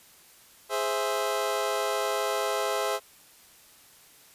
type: chord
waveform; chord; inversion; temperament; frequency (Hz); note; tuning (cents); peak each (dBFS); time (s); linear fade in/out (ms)
25% pulse; Ab augmented; none; equal; 415.3 / 523.3 / 659.3; Ab4 / C5 / E5; 0 / 0 / 0; -27; 0.69-3; 50
effects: white hiss -55 dBFS RMS until 4.34 s + resampled to 32000 Hz